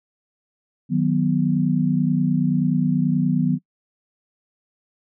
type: chord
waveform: sine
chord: B major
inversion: first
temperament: equal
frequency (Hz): 155.56 / 185 / 246.9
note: D#3 / F#3 / B3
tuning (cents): 0 / 0 / 0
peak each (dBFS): -21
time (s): 0.89-3.59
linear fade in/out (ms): 50
effects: noise-tail reverb RT60 0.1 s tail -24 dB re dry